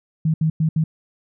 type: tone bursts at uneven times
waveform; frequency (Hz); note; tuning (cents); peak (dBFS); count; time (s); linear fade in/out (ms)
sine; 158.4; D#3; +31; -15; 4; 0.25-0.34 / 0.41-0.5 / 0.6-0.69 / 0.76-0.84; 5
effects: none